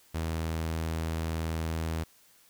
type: tone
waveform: sawtooth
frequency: 81 Hz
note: E2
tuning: 30 cents flat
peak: -26 dBFS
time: 0.14-2.04 s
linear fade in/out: 10 ms
effects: white hiss -61 dBFS RMS until 2.49 s